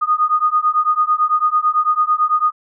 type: beating tone pair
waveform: sine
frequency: 1230 / 1239 Hz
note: D#6 / D#6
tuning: -20 / -8 cents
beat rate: 9 Hz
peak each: -16 dBFS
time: 0.01-2.52 s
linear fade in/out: 20 ms
effects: none

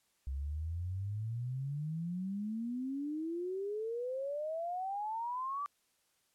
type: exponential sweep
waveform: sine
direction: up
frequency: 65.41 to 1174.7 Hz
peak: -35 dBFS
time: 0.27-5.66 s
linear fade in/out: 0 ms
effects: white hiss -75 dBFS RMS until 6.34 s + low-pass 12000 Hz 12 dB/octave

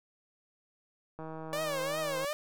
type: click train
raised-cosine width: 1 ms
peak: -29 dBFS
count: 169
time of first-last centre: 1.19-2.247 s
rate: 159 Hz
type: tone with vibrato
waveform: sawtooth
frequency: 574 Hz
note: D5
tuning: 40 cents flat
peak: -28 dBFS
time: 1.53-2.33 s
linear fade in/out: 0 ms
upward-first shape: triangle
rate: 2.7 Hz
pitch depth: 190 cents each way
effects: none

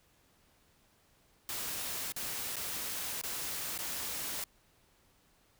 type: noise with dropouts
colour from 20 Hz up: white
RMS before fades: -38 dBFS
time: 1.49-4.44 s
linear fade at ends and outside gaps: 1 ms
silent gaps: 2.121-2.163 / 2.558-2.566 / 3.214-3.236 / 3.778-3.788 s
effects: pink hiss -68 dBFS RMS until 5.59 s

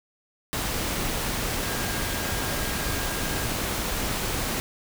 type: tone in noise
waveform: sine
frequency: 1618 Hz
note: G#6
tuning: 46 cents flat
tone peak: -38 dBFS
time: 1.63-3.46 s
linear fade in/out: 0 ms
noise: pink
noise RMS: -28 dBFS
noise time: 0.53-4.6 s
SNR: -13 dB
effects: none

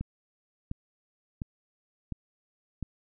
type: click train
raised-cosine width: 5 ms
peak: -21 dBFS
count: 5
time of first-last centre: 0.01-2.827 s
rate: 1.42 Hz
effects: none

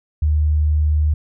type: tone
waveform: sine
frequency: 75.9 Hz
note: D#2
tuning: 42 cents flat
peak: -13 dBFS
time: 0.22-1.14 s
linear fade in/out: 5 ms
effects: none

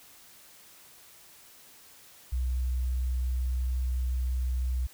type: tone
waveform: sine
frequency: 62.9 Hz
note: B1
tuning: 32 cents sharp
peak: -26 dBFS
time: 2.32-4.87 s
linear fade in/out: 10 ms
effects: white hiss -54 dBFS RMS until 4.93 s

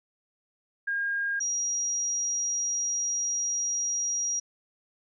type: tone pair in turn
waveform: sine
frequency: 1619 / 5726 Hz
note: G#6 / F8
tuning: -45 / +42 cents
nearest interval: octave + minor seventh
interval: 2187 cents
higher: second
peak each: -26 dBFS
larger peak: neither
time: 0.87-1.4 / 1.4-4.4 s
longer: second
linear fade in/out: 10 ms
effects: none

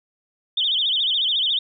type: tone with vibrato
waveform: sine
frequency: 3333 Hz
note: G#7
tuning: 5 cents sharp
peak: -18 dBFS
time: 0.57-1.59 s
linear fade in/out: 5 ms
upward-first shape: sine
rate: 14 Hz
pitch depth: 190 cents each way
effects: none

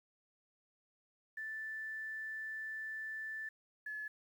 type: tone pair in turn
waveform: sine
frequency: 1760 / 1712.9 Hz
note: A6 / A6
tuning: 0 / -47 cents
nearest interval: unison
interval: 47 cents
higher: first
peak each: -40 / -40 dBFS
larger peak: neither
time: 1.37-3.49 / 3.86-4.08 s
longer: first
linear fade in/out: 5 ms
effects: 11-bit

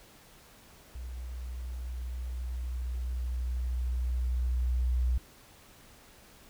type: tone with level ramp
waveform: sine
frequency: 61.74 Hz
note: B1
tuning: in tune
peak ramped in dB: -37 to -24 dBFS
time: 0.95-5.18 s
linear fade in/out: 5 ms
effects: pink hiss -56 dBFS RMS until 6.49 s

